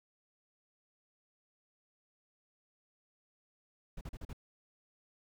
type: noise bursts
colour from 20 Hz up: brown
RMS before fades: -43 dBFS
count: 5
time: 3.97-4.331 s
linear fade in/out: 5 ms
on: 41 ms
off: 39 ms
effects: none